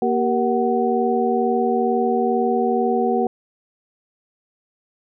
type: tone cluster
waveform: sine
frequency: 235.2 / 387.5 / 469.7 / 746 Hz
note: A#3 / G4 / A#4 / F#5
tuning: +16 / -20 / +13 / +14 cents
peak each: -22 dBFS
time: 0.02-3.27 s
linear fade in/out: 2 ms
effects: none